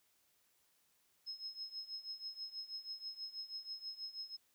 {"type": "tone with tremolo", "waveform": "sine", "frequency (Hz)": 5160, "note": "E8", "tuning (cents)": -38, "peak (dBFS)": -40, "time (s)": [1.26, 4.37], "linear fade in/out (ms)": 20, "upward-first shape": "triangle", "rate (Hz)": 6.2, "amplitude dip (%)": 90, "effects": ["white hiss -75 dBFS RMS until 4.54 s"]}